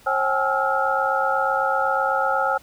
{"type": "tone cluster", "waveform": "sine", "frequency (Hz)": [539, 776, 844, 1308, 1406], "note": ["C#5", "G5", "G#5", "E6", "F6"], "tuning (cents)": [-49, -18, 28, -14, 11], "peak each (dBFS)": -25, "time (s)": [0.06, 2.58], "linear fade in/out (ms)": 10, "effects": ["pink hiss -51 dBFS RMS until 2.62 s"]}